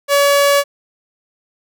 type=tone; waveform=sawtooth; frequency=567 Hz; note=C#5; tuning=39 cents sharp; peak=-6 dBFS; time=0.08-0.64 s; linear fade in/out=50 ms; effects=none